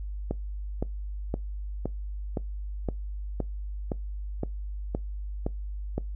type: click train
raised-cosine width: 2 ms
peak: -15 dBFS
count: 12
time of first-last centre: 0.31-5.98 s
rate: 1.94 Hz
effects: noise-tail reverb RT60 0.2 s tail -23 dB re dry + added 50 Hz sine -32 dBFS peak until 6.15 s